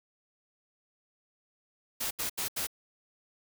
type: noise bursts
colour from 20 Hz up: white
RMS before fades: -33 dBFS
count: 4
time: 2-2.671 s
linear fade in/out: 10 ms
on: 110 ms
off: 77 ms
effects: none